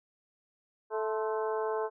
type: harmonic tone with a mistuned harmonic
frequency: 218.7 Hz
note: A3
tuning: 10 cents flat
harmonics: 2 / 3 / 4 / 5 / 6 / 7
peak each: -31 / -38 / -37 / -39 / -46 / -46 dBFS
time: 0.9-1.9 s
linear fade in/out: 50 ms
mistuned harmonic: 5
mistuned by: -64 cents
effects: none